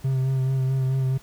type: tone with vibrato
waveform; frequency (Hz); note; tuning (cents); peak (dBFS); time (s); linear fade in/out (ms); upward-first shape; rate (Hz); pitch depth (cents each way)
triangle; 132.1; C3; +17; -18; 0.04-1.18; 10; sine; 4.6; 24
effects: added 50 Hz sine -50 dBFS peak until 1.22 s + pink hiss -51 dBFS RMS until 1.22 s